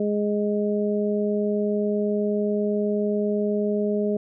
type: harmonic tone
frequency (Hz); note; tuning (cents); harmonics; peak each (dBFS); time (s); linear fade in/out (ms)
207.7; G#3; 0; 1 / 2 / 3; -24 / -24 / -29; 0-4.17; 5
effects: none